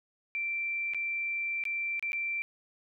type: tone with dropouts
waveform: sine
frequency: 2349 Hz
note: D7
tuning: in tune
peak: -30 dBFS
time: 0.35-2.42 s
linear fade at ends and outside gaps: 0 ms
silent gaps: 0.936-0.946 / 1.638-1.653 / 1.995-2.026 / 2.12-2.131 s
effects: none